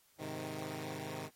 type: chord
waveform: 10% pulse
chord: Ab major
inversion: none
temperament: equal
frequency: 103.83 / 130.81 / 155.56 Hz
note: Ab2 / C3 / Eb3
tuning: 0 / 0 / 0 cents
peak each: -39 / -37 / -35 dBFS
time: 0.18-1.3 s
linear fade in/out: 50 ms
effects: white hiss -69 dBFS RMS until 1.35 s + AAC 48 kbps